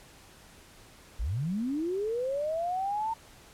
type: linear sweep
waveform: sine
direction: up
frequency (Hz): 40.74 to 912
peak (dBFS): -28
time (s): 1.19-3.14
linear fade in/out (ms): 10
effects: pink hiss -54 dBFS RMS until 3.53 s + low-pass 12000 Hz 12 dB/octave